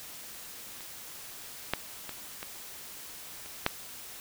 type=clicks; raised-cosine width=0.3 ms; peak=-29 / -10 / -22 / -22 / -30 / -8 dBFS; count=6; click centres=0.807 / 1.736 / 2.093 / 2.429 / 3.46 / 3.664 s; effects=white hiss -45 dBFS RMS until 4.2 s